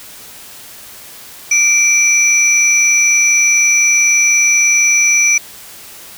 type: tone pair together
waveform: sine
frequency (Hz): 2338 / 5908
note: D7 / F#8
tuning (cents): -8 / -3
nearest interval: octave + major third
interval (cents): 1605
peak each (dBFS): -10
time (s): 1.51-5.38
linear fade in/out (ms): 5
effects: tanh soft clip ceiling -2 dBFS + white hiss -35 dBFS RMS until 6.17 s